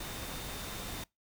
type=tone in noise; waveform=sine; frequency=3635 Hz; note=A#7; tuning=44 cents flat; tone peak=-51 dBFS; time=0-1.04 s; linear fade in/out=5 ms; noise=pink; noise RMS=-41 dBFS; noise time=0-1.04 s; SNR=-13 dB; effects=noise-tail reverb RT60 0.2 s tail -24 dB re dry